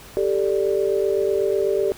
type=chord; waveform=sine; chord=G suspended second; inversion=none; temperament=equal; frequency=392 / 440 / 587.3 Hz; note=G4 / A4 / D5; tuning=0 / 0 / 0 cents; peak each=-20 / -23 / -25 dBFS; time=0.17-1.92 s; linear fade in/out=0 ms; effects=pink hiss -43 dBFS RMS until 1.97 s